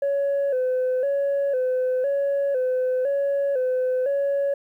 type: tone with vibrato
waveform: sine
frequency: 534 Hz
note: C5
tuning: 35 cents sharp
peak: -18 dBFS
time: 0.02-4.54 s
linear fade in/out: 5 ms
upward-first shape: square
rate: 0.99 Hz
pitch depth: 82 cents each way
effects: tanh soft clip ceiling -18 dBFS + 10-bit